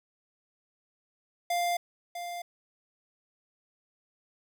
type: tone with echo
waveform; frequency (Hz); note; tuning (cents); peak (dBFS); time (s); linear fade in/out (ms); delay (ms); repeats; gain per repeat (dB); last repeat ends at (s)
square; 698.5; F5; 0; -27; 1.5-1.77; 5; 650; 1; -9; 2.42
effects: 11-bit